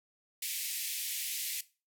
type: band-pass noise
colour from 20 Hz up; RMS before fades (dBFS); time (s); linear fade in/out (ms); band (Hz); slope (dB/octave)
white; -37; 0.42-1.61; 5; 2000 to 16000; 48
effects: noise-tail reverb RT60 0.3 s tail -17 dB re dry